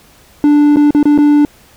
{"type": "tone with dropouts", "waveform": "triangle", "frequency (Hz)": 293.7, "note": "D4", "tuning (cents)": 0, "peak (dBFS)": -3, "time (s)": [0.44, 1.45], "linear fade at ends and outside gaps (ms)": 1, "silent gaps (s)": [[0.76, 0.769], [0.907, 0.948], [1.029, 1.055], [1.178, 1.186]], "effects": ["pink hiss -45 dBFS RMS until 1.76 s"]}